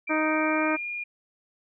sine tone with pitch glide, 2349 to 2421 Hz, D7 to D#7, 0 to -48 cents, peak -30 dBFS, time 0.07-1.04 s, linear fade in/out 10 ms, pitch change +52 cents, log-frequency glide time 0.43-0.87 s
harmonic tone, 311.1 Hz, D#4, in tune, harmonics 1 / 2 / 3 / 4 / 5 / 6 / 7, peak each -26 / -29 / -32 / -31 / -32 / -38 / -37 dBFS, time 0.09-0.77 s, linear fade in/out 20 ms
effects none

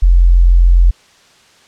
sine tone, 43.62 Hz, F1, 1 cent flat, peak -4 dBFS, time 0.02-0.91 s, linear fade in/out 10 ms, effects white hiss -47 dBFS RMS until 1.67 s + low-pass 6000 Hz 12 dB/octave

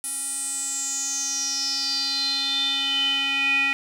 square tone with band-pass filter sweep, 274.8 Hz, C#4, 15 cents flat, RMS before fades -25 dBFS, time 0.04-3.73 s, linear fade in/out 0 ms, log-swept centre 10000 to 2300 Hz, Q 8.4, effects none

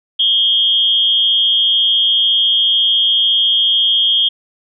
sine tone with amplitude modulation, 3243 Hz, G#7, 42 cents flat, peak -7 dBFS, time 0.19-4.29 s, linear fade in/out 10 ms, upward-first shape sine, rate 258 Hz, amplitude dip 65%, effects none

